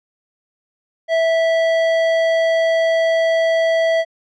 square tone, 656 Hz, E5, 9 cents flat, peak -14 dBFS, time 1.08-4.05 s, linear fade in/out 50 ms, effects low-pass 3000 Hz 12 dB/octave

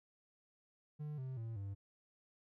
triangle tone with pitch steps, 150 / 130.58 / 113.68 / 98.96 Hz, D3 / C3 / A#2 / G2, +37 / -3 / -43 / +17 cents, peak -39 dBFS, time 0.99-1.75 s, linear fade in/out 20 ms, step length 190 ms, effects none

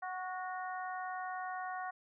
harmonic tone with a mistuned harmonic, 370 Hz, F#4, in tune, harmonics 2 / 3 / 4 / 5, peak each -40 / -44 / -46 / -48 dBFS, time 0.02-1.91 s, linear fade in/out 10 ms, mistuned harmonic 4, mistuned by -23 cents, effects none

